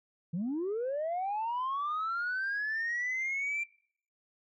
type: linear sweep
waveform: sine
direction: up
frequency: 155.56 to 2373 Hz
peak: -29 dBFS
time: 0.33-3.64 s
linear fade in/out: 10 ms
effects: noise-tail reverb RT60 0.6 s tail -24 dB re dry + tanh soft clip ceiling -28 dBFS